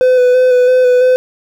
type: tone with vibrato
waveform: triangle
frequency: 503 Hz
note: B4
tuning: 32 cents sharp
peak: -4 dBFS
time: 0.01-1.16 s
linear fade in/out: 0 ms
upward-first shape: square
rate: 3 Hz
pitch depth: 18 cents each way
effects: 7-bit